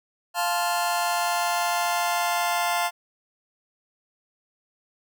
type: chord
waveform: sawtooth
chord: F major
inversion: none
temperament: just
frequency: 698.5 / 873.1 / 1047.7 Hz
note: F5 / A5 / C6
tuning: 0 / -14 / +2 cents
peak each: -21 / -24 / -25 dBFS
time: 0.34-2.91 s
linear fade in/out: 50 ms
effects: none